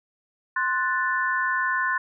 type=chord; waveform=sine; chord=F# diminished; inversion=second; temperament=equal; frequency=1046.5 / 1480 / 1760 Hz; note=C6 / F#6 / A6; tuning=0 / 0 / 0 cents; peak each=-26 dBFS; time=0.56-1.98 s; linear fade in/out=5 ms; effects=none